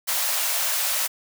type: high-pass noise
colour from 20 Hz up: white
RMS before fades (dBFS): -24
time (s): 0.07-1.08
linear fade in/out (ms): 20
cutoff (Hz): 520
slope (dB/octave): 96
effects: none